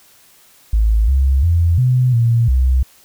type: tone with pitch steps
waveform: sine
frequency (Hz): 54.3 / 67.2 / 84.8 / 126.4 / 116.7 / 64.2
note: A1 / C2 / E2 / B2 / A#2 / C2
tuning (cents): -22 / +47 / +50 / +41 / +2 / -32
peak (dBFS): -10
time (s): 0.73-2.83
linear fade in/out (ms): 5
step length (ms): 350
effects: white hiss -49 dBFS RMS until 3.04 s